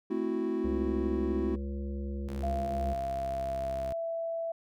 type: chord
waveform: triangle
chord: F# half-diminished seventh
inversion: first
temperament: equal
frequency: 220 / 261.6 / 329.6 / 370 Hz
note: A3 / C4 / E4 / F#4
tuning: 0 / 0 / 0 / 0 cents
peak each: -34 / -34 / -31 / -31 dBFS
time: 0.1-1.56 s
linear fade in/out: 10 ms
type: harmonic tone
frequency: 69.2 Hz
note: C#2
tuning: 2 cents flat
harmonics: 1 / 3 / 5 / 7 / 8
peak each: -34 / -39 / -44 / -48 / -52 dBFS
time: 0.64-2.94 s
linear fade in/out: 10 ms
type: tone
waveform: sawtooth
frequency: 66.7 Hz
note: C2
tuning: 34 cents sharp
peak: -35 dBFS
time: 2.28-3.93 s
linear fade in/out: 5 ms
type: tone with pitch glide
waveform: sine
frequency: 684 to 663.4 Hz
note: F5 to E5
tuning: -36 to +11 cents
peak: -31 dBFS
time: 2.43-4.52 s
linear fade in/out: 5 ms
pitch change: -53 cents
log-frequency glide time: 3.1-4.07 s
effects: none